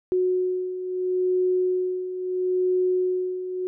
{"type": "beating tone pair", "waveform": "sine", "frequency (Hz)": [366.2, 366.95], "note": ["F#4", "F#4"], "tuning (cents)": [-18, -14], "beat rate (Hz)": 0.75, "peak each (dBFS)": [-28, -22], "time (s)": [0.12, 3.67], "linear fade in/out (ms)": 0, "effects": []}